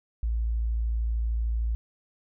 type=tone; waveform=sine; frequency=56.6 Hz; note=A1; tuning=50 cents sharp; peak=-24 dBFS; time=0.23-1.75 s; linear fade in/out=0 ms; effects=none